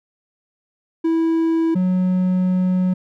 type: tone pair in turn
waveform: triangle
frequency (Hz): 327.3 / 183.69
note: E4 / F#3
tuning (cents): -12 / -12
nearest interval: minor seventh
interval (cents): 1000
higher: first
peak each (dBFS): -13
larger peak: neither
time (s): 1.04-1.75 / 1.75-2.94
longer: second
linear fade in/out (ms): 10
effects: none